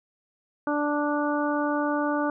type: harmonic tone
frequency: 293.7 Hz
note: D4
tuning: in tune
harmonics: 1 / 2 / 3 / 4 / 5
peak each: -26 / -29 / -31 / -32 / -33 dBFS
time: 0.67-2.3 s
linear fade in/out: 2 ms
effects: none